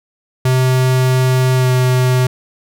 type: tone with pitch glide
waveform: square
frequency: 128.8 to 127.32 Hz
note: C3 to C3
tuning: -27 to -47 cents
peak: -11 dBFS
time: 0.45-2.27 s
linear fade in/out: 5 ms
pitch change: -20 cents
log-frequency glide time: 1.54-1.71 s
effects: none